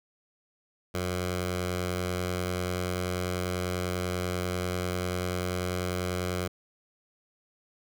10% pulse tone with notch filter, 90.2 Hz, F#2, 44 cents flat, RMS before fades -31 dBFS, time 0.94-6.48 s, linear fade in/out 10 ms, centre 250 Hz, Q 1.9, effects none

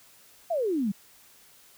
sine exponential sweep, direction down, 719 to 186.3 Hz, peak -24 dBFS, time 0.5-0.92 s, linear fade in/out 10 ms, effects white hiss -56 dBFS RMS until 1.77 s

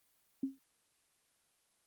sine tone with exponential decay, 269.3 Hz, C#4, 50 cents flat, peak -29 dBFS, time 0.43-0.59 s, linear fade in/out 5 ms, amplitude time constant 33 ms, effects white hiss -74 dBFS RMS until 1.86 s + Opus 24 kbps

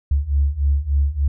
sine beating tone pair, 69 / 72.4 Hz, C#2 / D2, -7 / -24 cents, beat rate 3.4 Hz, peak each -19 / -17 dBFS, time 0.11-1.28 s, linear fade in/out 5 ms, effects tanh soft clip ceiling -8 dBFS

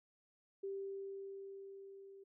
sine tone with level ramp, 392 Hz, G4, in tune, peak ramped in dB -39 to -54 dBFS, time 0.63-2.24 s, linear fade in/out 10 ms, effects none

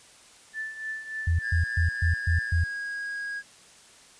sine tone with tremolo, 1760 Hz, A6, in tune, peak -29 dBFS, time 0.53-2.54 s, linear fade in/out 50 ms, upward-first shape triangle, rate 3.4 Hz, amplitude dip 75%
sine tone bursts, 83.6 Hz, E2, 25 cents sharp, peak -20 dBFS, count 6, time 1.27-2.64 s, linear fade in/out 5 ms, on 120 ms, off 130 ms
triangle tone, 1643 Hz, G#6, 19 cents flat, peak -29 dBFS, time 1.41-3.43 s, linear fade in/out 50 ms
effects white hiss -53 dBFS RMS until 4.19 s + resampled to 22050 Hz

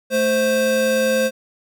square tone pair together, 220 / 523.3 Hz, A3 / C5, 0 / 0 cents, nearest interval octave + minor third, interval 1500 cents, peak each -24 / -17 dBFS, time 0.1-1.31 s, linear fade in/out 50 ms, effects none

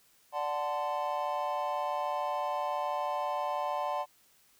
triangle chord, D dominant seventh, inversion none, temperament equal with one note detuned, 587.3 / 740 / 880 / 1033.9 Hz, D5 / F#5 / A5 / C6, 0 / 0 / 0 / -21 cents, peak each -34 dBFS, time 0.32-4.06 s, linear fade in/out 50 ms, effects white hiss -65 dBFS RMS until 4.59 s

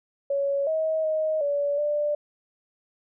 sine tone with pitch steps, 559 / 635 / 626 / 573 / 591 Hz, C#5 / D#5 / D#5 / D5 / D5, +14 / +35 / +10 / -43 / +11 cents, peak -22 dBFS, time 0.3-2.15 s, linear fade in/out 5 ms, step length 370 ms, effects none

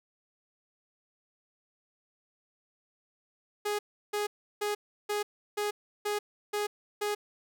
sawtooth tone bursts, 415.3 Hz, G#4, in tune, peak -25 dBFS, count 8, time 3.65-7.15 s, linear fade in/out 10 ms, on 140 ms, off 340 ms, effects none

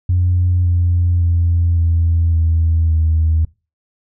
sine tone with pitch steps, 89.4 / 87.41 / 85.46 / 83.56 / 81.7 / 79.88 Hz, F2 / F2 / F2 / E2 / E2 / D#2, +41 / +2 / -37 / +24 / -15 / +46 cents, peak -10 dBFS, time 0.09-3.45 s, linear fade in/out 5 ms, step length 560 ms, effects noise-tail reverb RT60 0.3 s tail -24 dB re dry + tanh soft clip ceiling -7 dBFS

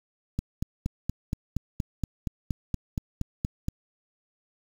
click train, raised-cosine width 5 ms, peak -15 dBFS, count 15, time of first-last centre 0.39-3.684 s, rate 4.25 Hz, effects 7-bit

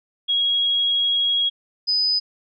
sine tone pair in turn, 3304 / 4998 Hz, G#7 / D#8, -10 / +7 cents, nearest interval perfect fifth, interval 717 cents, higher second, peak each -17 dBFS, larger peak neither, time 0.28-1.5 / 1.87-2.2 s, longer first, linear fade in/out 20 ms, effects none

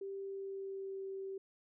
sine tone with pitch glide, 392 to 386.8 Hz, G4 to G4, 0 to -23 cents, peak -40 dBFS, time 0.01-1.38 s, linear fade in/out 5 ms, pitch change -23 cents, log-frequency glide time 0.19-1.05 s, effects none

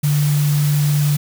sine tone in noise, 146.83 Hz, D3, in tune, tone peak -13 dBFS, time 0.03-1.17 s, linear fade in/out 10 ms, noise white, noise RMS -28 dBFS, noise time 0.03-1.17 s, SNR +12 dB, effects none

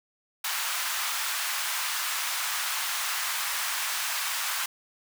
pink high-pass noise, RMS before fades -30 dBFS, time 0.44-4.66 s, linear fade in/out 5 ms, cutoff 1000 Hz, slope 24 dB/octave, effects none

